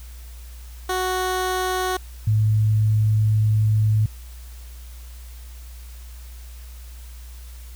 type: tone pair in turn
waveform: 15% pulse / sine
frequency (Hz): 370 / 107.74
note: F#4 / A2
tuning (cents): 0 / -36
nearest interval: octave + major sixth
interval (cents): 2136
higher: first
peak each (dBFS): -15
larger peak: neither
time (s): 0.89-1.97 / 2.27-4.06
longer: second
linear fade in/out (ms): 5
effects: added 60 Hz sine -36 dBFS peak until 7.75 s + white hiss -49 dBFS RMS until 7.75 s